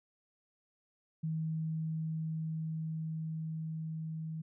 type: tone with level ramp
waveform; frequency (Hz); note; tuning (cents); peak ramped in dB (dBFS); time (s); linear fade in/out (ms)
sine; 159.4; D#3; +42; -32 to -37; 1.23-4.42; 10
effects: none